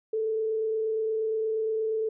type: tone with frequency modulation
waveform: sine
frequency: 440 Hz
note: A4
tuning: in tune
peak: -25 dBFS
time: 0.13-2.09 s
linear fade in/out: 5 ms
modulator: 28.5 Hz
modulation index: 0.23
effects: none